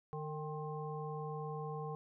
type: harmonic tone with a mistuned harmonic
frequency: 151.8 Hz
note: D#3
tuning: 42 cents flat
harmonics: 1 / 3 / 5 / 7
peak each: -42 / -44 / -47 / -48 dBFS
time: 0.13-1.95 s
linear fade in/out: 0 ms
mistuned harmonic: 5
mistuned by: +58 cents
effects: none